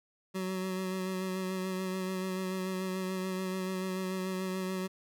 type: tone with vibrato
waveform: 25% pulse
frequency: 187 Hz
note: F#3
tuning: 19 cents sharp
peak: -29 dBFS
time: 0.34-4.88 s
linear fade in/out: 20 ms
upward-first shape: sine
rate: 6.9 Hz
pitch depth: 21 cents each way
effects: none